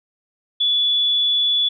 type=tone; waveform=sine; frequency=3434 Hz; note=A7; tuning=43 cents flat; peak=-15 dBFS; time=0.6-1.69 s; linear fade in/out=10 ms; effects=none